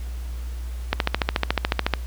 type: click train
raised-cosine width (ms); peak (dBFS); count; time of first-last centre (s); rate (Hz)
0.3; -3; 15; 0.93-1.937; 13.9
effects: added 60 Hz sine -28 dBFS peak until 2.06 s + pink hiss -47 dBFS RMS until 2.06 s